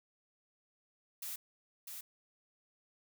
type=noise with echo; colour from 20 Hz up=blue; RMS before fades=-42 dBFS; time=1.22-1.36 s; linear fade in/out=5 ms; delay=650 ms; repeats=1; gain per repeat=-4 dB; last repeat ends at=2.01 s; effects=none